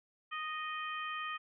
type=harmonic tone; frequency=621 Hz; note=D#5; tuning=3 cents flat; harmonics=2 / 3 / 4 / 5; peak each=-39 / -43 / -45 / -47 dBFS; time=0.31-1.38 s; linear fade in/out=20 ms; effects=none